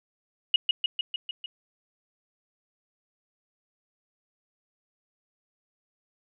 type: tone with echo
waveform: sine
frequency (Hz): 2893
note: F#7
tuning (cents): -40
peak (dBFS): -16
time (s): 0.54-0.56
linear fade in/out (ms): 2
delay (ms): 150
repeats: 6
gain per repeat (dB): -3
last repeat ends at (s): 1.46
effects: none